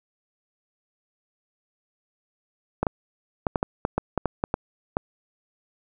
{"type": "clicks", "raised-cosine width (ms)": 1, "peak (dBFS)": -8, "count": 12, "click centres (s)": [2.83, 2.868, 3.468, 3.558, 3.629, 3.851, 3.98, 4.177, 4.257, 4.439, 4.541, 4.969], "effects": []}